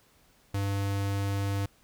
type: tone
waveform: square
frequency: 99.4 Hz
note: G2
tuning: 25 cents sharp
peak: -28 dBFS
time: 0.54-1.66 s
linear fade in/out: 5 ms
effects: pink hiss -63 dBFS RMS until 1.83 s